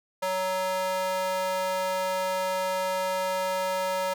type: tone with high-pass filter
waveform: square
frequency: 186.7 Hz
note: F#3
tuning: 16 cents sharp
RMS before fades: -28 dBFS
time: 0.22-4.14 s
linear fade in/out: 10 ms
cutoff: 700 Hz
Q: 5.7
effects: none